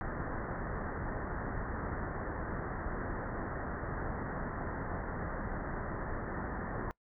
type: low-pass noise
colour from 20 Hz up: pink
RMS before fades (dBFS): -38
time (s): 0.01-6.91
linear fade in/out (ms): 0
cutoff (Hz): 1900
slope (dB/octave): 96
effects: noise-tail reverb RT60 0.1 s tail -23 dB re dry